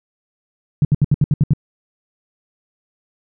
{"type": "tone bursts", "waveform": "sine", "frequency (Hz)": 145.8, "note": "D3", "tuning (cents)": -12, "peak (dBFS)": -9, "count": 8, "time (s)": [0.82, 1.535], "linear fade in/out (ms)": 2, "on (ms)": 29, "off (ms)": 69, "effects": []}